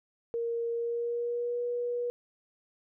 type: tone with pitch glide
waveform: sine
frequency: 466.2 to 483.2 Hz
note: A#4 to B4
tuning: 0 to -38 cents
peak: -29 dBFS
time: 0.34-2.1 s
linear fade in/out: 0 ms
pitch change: +62 cents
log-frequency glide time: 0.71-1.62 s
effects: none